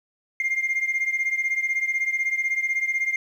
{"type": "beating tone pair", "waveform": "sine", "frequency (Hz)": [2108, 2124], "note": ["C7", "C7"], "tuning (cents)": [12, 25], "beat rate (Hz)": 16, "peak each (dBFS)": [-22, -25], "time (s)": [0.4, 3.16], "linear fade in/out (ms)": 2, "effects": ["tanh soft clip ceiling -18 dBFS", "9-bit"]}